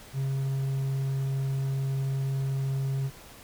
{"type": "tone", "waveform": "triangle", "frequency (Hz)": 135.3, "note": "C#3", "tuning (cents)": -42, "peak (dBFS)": -24, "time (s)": [0.13, 3.11], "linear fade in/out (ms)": 50, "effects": ["pink hiss -49 dBFS RMS until 3.43 s"]}